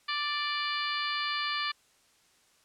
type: harmonic tone with a mistuned harmonic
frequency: 587.3 Hz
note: D5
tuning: in tune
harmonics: 2 / 3 / 4 / 5 / 6 / 7 / 8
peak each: -34 / -36 / -37 / -38 / -39 / -39 / -40 dBFS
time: 0.08-1.72 s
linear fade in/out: 10 ms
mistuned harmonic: 7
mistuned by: +38 cents
effects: white hiss -65 dBFS RMS until 2.64 s + low-pass 9000 Hz 12 dB/octave